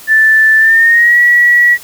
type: tone with pitch glide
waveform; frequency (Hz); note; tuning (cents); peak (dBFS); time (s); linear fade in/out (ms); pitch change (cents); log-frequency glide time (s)
sine; 1760 to 1930.4; A6 to B6; 0 to -40; -4; 0.07-1.78; 50; +160; 0.58-1.19
effects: white hiss -34 dBFS RMS until 1.83 s